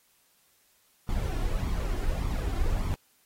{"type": "noise with flanger", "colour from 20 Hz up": "brown", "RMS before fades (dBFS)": -28, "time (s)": [1.09, 2.94], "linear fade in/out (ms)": 0, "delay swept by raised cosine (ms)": [0.88, 2.88], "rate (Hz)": 1.7, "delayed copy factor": 0.55, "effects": ["white hiss -66 dBFS RMS until 3.25 s", "AAC 48 kbps"]}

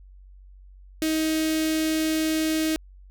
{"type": "tone with notch filter", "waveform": "sawtooth", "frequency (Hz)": 315.4, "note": "D#4", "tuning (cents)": 24, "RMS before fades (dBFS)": -24, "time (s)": [1.02, 2.76], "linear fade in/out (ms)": 0, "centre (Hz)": 980, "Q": 0.58, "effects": ["added 47 Hz sine -45 dBFS peak until 3.1 s"]}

